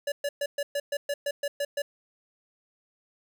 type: tone bursts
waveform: square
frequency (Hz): 572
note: D5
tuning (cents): -46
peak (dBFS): -27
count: 11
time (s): 0.07-1.82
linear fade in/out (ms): 5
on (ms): 50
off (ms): 120
effects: none